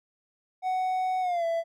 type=tone with pitch glide; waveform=triangle; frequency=744 to 666.7 Hz; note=F#5 to E5; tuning=+9 to +19 cents; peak=-23 dBFS; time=0.62-1.64 s; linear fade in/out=50 ms; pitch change=-190 cents; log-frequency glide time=1.21-1.45 s; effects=none